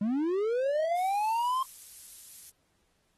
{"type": "linear sweep", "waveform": "triangle", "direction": "up", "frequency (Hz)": [196, 1065], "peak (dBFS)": -24, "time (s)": [0.01, 1.63], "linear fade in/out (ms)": 5}
{"type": "noise", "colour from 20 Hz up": "violet", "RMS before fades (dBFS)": -44, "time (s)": [0.96, 2.5], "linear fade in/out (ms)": 5}
{"effects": ["pink hiss -73 dBFS RMS until 3.17 s", "AAC 32 kbps"]}